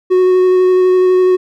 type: tone with vibrato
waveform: triangle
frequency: 368.2 Hz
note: F#4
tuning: 8 cents flat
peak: -5 dBFS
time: 0.1-1.37 s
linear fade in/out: 20 ms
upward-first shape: square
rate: 12 Hz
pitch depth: 8 cents each way
effects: none